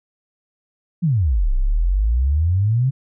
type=exponential two-way sweep; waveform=sine; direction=down then up; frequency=185 to 30.28 to 137.3 Hz; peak=-14 dBFS; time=1.02-2.91 s; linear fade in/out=20 ms; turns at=1.53 s; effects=none